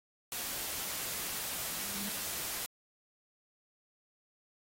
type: noise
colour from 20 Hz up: white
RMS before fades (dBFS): -38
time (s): 0.32-2.66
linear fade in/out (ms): 0
type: tone with exponential growth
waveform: triangle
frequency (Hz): 200.9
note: G3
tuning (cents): +43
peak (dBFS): -38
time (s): 1.49-2.09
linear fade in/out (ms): 0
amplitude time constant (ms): 130
effects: AAC 48 kbps